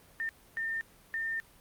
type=tone bursts at uneven times; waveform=sine; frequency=1809 Hz; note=A6; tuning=48 cents sharp; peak=-31 dBFS; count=3; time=0.2-0.29 / 0.57-0.81 / 1.14-1.4 s; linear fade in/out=0 ms; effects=pink hiss -59 dBFS RMS until 1.6 s + Opus 32 kbps